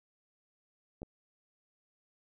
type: clicks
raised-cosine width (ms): 2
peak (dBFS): -30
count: 2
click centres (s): 1.019 / 1.031
effects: none